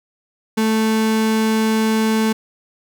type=tone; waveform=35% pulse; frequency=220 Hz; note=A3; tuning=in tune; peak=-13 dBFS; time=0.57-2.33 s; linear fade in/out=10 ms; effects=none